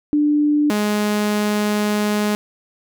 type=tone pair in turn; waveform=sine / sawtooth; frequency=296.2 / 209 Hz; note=D4 / G#3; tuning=+15 / +11 cents; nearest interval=tritone; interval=604 cents; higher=first; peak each=-13 dBFS; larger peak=neither; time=0.13-0.7 / 0.7-2.35 s; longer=second; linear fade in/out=0 ms; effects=none